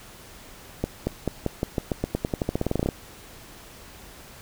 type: accelerating click train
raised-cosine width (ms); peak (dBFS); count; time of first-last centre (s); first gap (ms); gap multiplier
2; -10; 22; 0.84-2.888; 230; 0.9
effects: pink hiss -46 dBFS RMS until 4.41 s